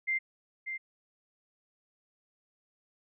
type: tone with echo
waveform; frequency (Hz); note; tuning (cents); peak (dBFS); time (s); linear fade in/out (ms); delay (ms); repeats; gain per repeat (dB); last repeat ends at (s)
sine; 2093; C7; 0; -27; 0.07-0.19; 20; 590; 1; -7; 0.78
effects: none